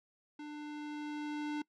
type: tone with level ramp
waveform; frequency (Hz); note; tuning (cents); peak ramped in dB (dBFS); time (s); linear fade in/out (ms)
square; 297.9; D4; +25; -44 to -35; 0.39-1.62; 5
effects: noise-tail reverb RT60 0.1 s tail -23 dB re dry + low-pass 4000 Hz 12 dB/octave

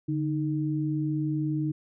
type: tone pair together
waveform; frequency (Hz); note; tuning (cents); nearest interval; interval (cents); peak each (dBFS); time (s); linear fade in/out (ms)
sine; 146.25 / 309.9; D3 / D#4; -7 / -7; octave + minor second; 1300; -28; 0.08-1.72; 10
effects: none

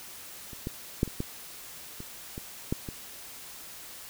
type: clicks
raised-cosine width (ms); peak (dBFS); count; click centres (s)
3; -30 / -19 / -10 / -26 / -17 / -27 / -24 / -14 / -23; 9; 0.532 / 0.671 / 1.031 / 1.077 / 1.204 / 2.004 / 2.379 / 2.725 / 2.888
effects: white hiss -45 dBFS RMS until 4.09 s

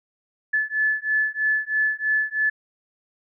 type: beating tone pair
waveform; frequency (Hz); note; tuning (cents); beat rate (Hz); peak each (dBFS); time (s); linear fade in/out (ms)
sine; 1729 / 1732.1; A6 / A6; -31 / -28; 3.1; -23; 0.53-2.5; 10
effects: none

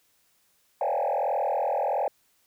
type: tone with frequency modulation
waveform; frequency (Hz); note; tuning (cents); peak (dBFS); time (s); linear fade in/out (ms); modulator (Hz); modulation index
sine; 688; F5; -26; -22; 0.81-2.08; 2; 41.4; 4
effects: tanh soft clip ceiling -20 dBFS + white hiss -67 dBFS RMS until 2.46 s

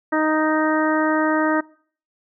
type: harmonic tone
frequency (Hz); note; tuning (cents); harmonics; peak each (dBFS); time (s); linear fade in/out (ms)
311.1; D#4; 0; 1 / 2 / 3 / 4 / 5 / 6; -20 / -23 / -25 / -26 / -27 / -28; 0.12-1.61; 10
effects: noise-tail reverb RT60 0.5 s tail -23 dB re dry

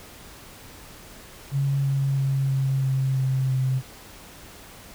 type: tone with pitch steps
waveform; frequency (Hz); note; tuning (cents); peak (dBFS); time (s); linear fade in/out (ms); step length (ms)
sine; 138.59 / 137.24 / 135.89 / 134.57 / 133.25 / 131.95 / 130.66; C#3 / C#3 / C#3 / C3 / C3 / C3 / C3; 0 / -17 / -34 / +49 / +32 / +15 / -2; -20; 1.51-3.82; 50; 330
effects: pink hiss -45 dBFS RMS until 4.94 s

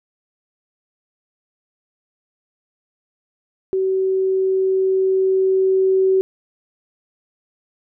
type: tone with level ramp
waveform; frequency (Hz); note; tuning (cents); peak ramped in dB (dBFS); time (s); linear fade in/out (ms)
sine; 380; F#4; +46; -16 to -12; 3.73-6.21; 0
effects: none

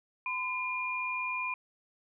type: tone pair together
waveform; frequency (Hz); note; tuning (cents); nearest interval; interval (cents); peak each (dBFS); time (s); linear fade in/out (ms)
sine; 1015 / 2414; B5 / D7; +47 / +47; octave + minor third; 1500; -35 / -33; 0.26-1.54; 2
effects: none

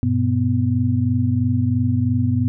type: tone cluster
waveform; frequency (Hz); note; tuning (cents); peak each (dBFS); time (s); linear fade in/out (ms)
sine; 97.2 / 120.2 / 248.2; G2 / B2 / B3; -14 / -46 / +9; -20; 0.03-2.48; 0
effects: none

